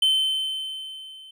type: tone with level ramp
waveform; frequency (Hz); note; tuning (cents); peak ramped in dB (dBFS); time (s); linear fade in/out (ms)
triangle; 3077; G7; -33; -14 to -41; 0.02-1.31; 5
effects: none